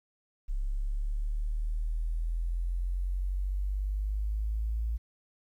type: exponential sweep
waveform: sine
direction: up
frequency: 33.84 to 56.2 Hz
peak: -28 dBFS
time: 0.48-4.98 s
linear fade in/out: 20 ms
effects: 11-bit